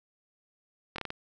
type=slowing click train; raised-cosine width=0.3 ms; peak=-19 dBFS; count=5; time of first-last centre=0.96-1.104 s; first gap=23 ms; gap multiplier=1.31; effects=none